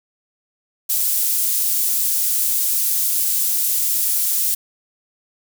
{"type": "high-pass noise", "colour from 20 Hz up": "pink", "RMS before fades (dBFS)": -19, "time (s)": [0.89, 4.55], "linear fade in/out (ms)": 10, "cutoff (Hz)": 11000, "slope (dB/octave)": 12, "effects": []}